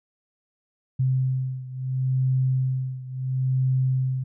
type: beating tone pair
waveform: sine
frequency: 130 / 130.73 Hz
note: C3 / C3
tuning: -11 / -1 cents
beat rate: 0.73 Hz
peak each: -23 / -26 dBFS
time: 0.99-4.24 s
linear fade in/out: 10 ms
effects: none